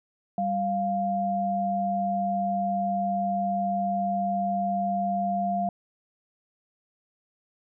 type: tone pair together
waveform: sine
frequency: 196 / 698.5 Hz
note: G3 / F5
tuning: 0 / 0 cents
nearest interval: octave + minor seventh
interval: 2200 cents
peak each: -29 / -25 dBFS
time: 0.38-5.69 s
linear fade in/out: 2 ms
effects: none